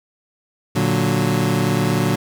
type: chord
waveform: 25% pulse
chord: Bb augmented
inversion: none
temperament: equal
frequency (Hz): 116.54 / 146.83 / 185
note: Bb2 / D3 / F#3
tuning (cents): 0 / 0 / 0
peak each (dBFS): -17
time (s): 0.75-2.16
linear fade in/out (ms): 10
effects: none